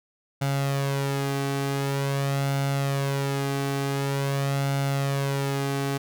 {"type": "tone with flanger", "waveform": "sawtooth", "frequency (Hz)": 138.59, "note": "C#3", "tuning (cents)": 0, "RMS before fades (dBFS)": -26, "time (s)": [0.41, 5.98], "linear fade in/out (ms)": 10, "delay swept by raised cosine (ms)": [1.4, 2.6], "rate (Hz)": 0.46, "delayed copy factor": 0.55, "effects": []}